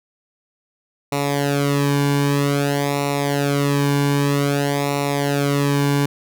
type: tone with flanger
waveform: sawtooth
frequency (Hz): 142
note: C#3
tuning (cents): +42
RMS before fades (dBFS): -19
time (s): 1.12-6.06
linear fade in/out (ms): 5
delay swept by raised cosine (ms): 0.62 to 1.56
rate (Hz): 0.52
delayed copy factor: -0.85
effects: none